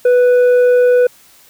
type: tone with tanh clipping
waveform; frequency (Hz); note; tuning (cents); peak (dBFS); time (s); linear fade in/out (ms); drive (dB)
sine; 493.9; B4; 0; -8; 0.05-1.07; 5; 5
effects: white hiss -46 dBFS RMS until 1.49 s